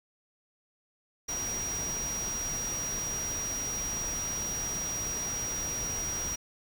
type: tone in noise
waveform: sine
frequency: 5740 Hz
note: F8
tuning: 47 cents sharp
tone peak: -32 dBFS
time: 1.28-6.36 s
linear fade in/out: 10 ms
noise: pink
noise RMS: -39 dBFS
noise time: 1.28-6.36 s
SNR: +4 dB
effects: none